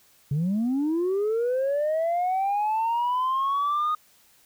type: linear sweep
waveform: sine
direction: up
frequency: 134.9 to 1242 Hz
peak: -20 dBFS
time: 0.31-3.95 s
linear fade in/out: 5 ms
effects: tanh soft clip ceiling -20 dBFS + white hiss -59 dBFS RMS until 4.45 s